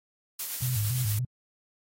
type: noise with tremolo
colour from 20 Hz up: blue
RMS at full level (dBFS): -32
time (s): 0.39-1.19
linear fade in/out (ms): 5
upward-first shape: sine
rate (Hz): 8.7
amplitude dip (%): 35
type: tone with vibrato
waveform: sine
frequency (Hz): 115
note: A#2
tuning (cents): -23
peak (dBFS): -26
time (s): 0.62-1.25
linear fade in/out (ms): 5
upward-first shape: square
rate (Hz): 3.5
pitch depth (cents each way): 160
effects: AAC 48 kbps